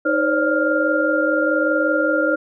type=tone cluster; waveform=sine; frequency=311.9 / 519 / 564 / 585 / 1401 Hz; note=D#4 / C5 / C#5 / D5 / F6; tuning=+4 / -14 / +30 / -7 / +5 cents; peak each=-21 / -22 / -22 / -28 / -20 dBFS; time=0.05-2.36 s; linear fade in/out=10 ms; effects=none